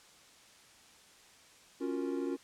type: chord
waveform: triangle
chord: Gb major seventh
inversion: second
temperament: equal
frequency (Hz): 277.2 / 349.2 / 370 / 466.2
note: Db4 / F4 / Gb4 / Bb4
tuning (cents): 0 / 0 / 0 / 0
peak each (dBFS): -34 / -35 / -40 / -40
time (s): 1.8-2.37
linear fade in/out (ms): 20
effects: white hiss -59 dBFS RMS until 2.43 s + low-pass 8000 Hz 12 dB/octave